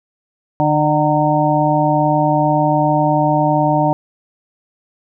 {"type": "harmonic tone with a mistuned harmonic", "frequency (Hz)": 150.4, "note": "D3", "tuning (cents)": 42, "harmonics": [1, 2, 4, 5, 6], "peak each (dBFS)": [-18, -18, -18, -18, -18], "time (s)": [0.6, 3.93], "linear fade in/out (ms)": 0, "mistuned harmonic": 6, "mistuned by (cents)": 34, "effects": []}